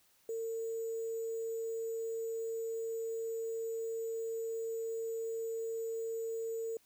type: tone with sample-and-hold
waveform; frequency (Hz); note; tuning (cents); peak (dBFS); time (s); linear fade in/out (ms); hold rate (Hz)
sine; 452.8; A4; +50; -35; 0.29-6.77; 2; 7350
effects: white hiss -69 dBFS RMS until 6.85 s